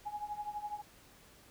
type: tone with tremolo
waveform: sine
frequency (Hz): 834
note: G#5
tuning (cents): +7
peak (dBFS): -34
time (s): 0.05-0.82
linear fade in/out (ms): 20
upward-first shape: triangle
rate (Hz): 12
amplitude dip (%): 90
effects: pink hiss -60 dBFS RMS until 1.5 s